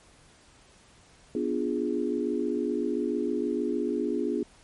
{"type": "chord", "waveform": "sine", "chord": "B diminished seventh", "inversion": "none", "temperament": "equal", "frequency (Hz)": [246.9, 293.7, 349.2, 415.3], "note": ["B3", "D4", "F4", "Ab4"], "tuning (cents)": [0, 0, 0, 0], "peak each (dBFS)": -31, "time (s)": [1.35, 4.43], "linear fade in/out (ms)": 2, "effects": ["pink hiss -57 dBFS RMS until 4.63 s", "MP3 48 kbps"]}